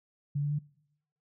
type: tone with pitch steps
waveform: sine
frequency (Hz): 143.5 / 145.5 / 147.53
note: D3 / D3 / D3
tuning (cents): -40 / -16 / +8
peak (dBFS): -27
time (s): 0.35-0.59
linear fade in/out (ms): 10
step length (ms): 80
effects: noise-tail reverb RT60 0.8 s tail -23 dB re dry